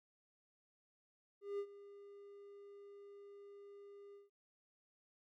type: tone with ADSR envelope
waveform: triangle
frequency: 403.5 Hz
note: G#4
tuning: 50 cents flat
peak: -35 dBFS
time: 1.41-4.3 s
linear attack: 180 ms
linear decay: 68 ms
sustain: -17 dB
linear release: 160 ms
effects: none